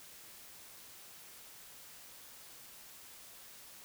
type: silence
effects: white hiss -54 dBFS RMS until 3.84 s